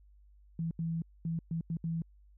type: tone bursts at uneven times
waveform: sine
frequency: 164.81 Hz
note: E3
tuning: in tune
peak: -31 dBFS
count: 6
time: 0.59-0.71 / 0.79-1.02 / 1.25-1.39 / 1.51-1.61 / 1.7-1.77 / 1.84-2.02 s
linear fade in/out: 2 ms
effects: added 50 Hz sine -57 dBFS peak until 2.37 s